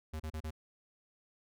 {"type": "tone bursts", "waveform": "square", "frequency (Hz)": 78.2, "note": "D#2", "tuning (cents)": 9, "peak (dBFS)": -38, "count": 4, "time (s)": [0.13, 0.508], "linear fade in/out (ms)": 10, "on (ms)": 69, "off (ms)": 34, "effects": []}